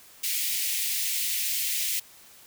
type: high-pass noise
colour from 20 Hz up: white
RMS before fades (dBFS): -28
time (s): 0.23-2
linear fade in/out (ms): 10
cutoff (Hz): 2000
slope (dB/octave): 48
effects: white hiss -52 dBFS RMS until 2.46 s